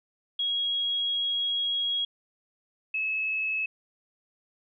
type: tone pair in turn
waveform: sine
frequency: 3302 / 2589 Hz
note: G#7 / E7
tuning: -11 / -32 cents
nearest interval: major third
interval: 421 cents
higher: first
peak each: -25 / -26 dBFS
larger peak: first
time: 0.39-2.05 / 2.94-3.66 s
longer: first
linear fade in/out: 5 ms
effects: none